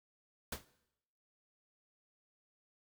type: noise with exponential decay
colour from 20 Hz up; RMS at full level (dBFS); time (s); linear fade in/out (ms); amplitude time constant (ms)
pink; -35; 0.52-0.65; 5; 27
effects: noise-tail reverb RT60 0.8 s tail -18 dB re dry